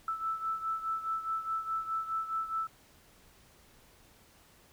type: beating tone pair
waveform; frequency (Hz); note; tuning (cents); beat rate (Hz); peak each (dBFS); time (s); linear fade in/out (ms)
sine; 1317 / 1321.8; E6 / E6; -2 / +4; 4.8; -33 / -38; 0.08-2.67; 2
effects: pink hiss -61 dBFS RMS until 4.72 s